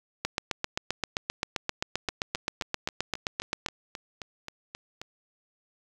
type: two click trains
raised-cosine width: 0.2 ms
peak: -20 / -10 dBFS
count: 12 / 27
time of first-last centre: 2.09-5.016 / 0.25-3.662 s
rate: 3.76 / 7.62 Hz
effects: 8-bit